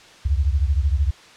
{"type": "beating tone pair", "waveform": "sine", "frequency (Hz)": [67, 80], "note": ["C2", "D#2"], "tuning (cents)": [42, 49], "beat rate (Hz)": 13, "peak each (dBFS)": [-18, -21], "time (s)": [0.25, 1.11], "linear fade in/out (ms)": 10, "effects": ["white hiss -46 dBFS RMS until 1.36 s", "low-pass 5000 Hz 12 dB/octave"]}